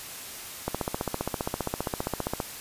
click train, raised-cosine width 1 ms, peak -13 dBFS, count 27, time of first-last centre 0.68-2.402 s, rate 15.1 Hz, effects white hiss -40 dBFS RMS until 2.6 s + resampled to 32000 Hz

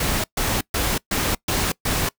pink noise bursts, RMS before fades -22 dBFS, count 6, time 0-2.09 s, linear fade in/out 5 ms, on 240 ms, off 130 ms, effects noise-tail reverb RT60 0.1 s tail -23 dB re dry

